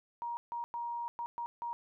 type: tone bursts at uneven times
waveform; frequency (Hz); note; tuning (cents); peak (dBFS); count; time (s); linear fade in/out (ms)
sine; 945; A#5; +23; -35; 6; 0.22-0.37 / 0.52-0.64 / 0.74-1.08 / 1.19-1.26 / 1.38-1.46 / 1.62-1.73; 0
effects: none